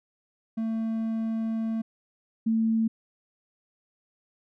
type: tone pair in turn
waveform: triangle / sine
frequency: 223.9 / 223.9 Hz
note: A3 / A3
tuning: +30 / +30 cents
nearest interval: unison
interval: 0 cents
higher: neither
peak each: -24 / -21 dBFS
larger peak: second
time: 0.57-1.82 / 2.46-2.88 s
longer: first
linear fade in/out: 10 ms
effects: none